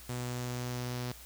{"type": "tone with low-pass filter sweep", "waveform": "sawtooth", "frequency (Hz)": 123.47, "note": "B2", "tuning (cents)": 0, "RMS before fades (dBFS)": -37, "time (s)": [0.09, 1.12], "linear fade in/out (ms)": 5, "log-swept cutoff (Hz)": [8200, 5200], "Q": 2.4, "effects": ["added 60 Hz sine -53 dBFS peak until 1.25 s", "white hiss -52 dBFS RMS until 1.25 s"]}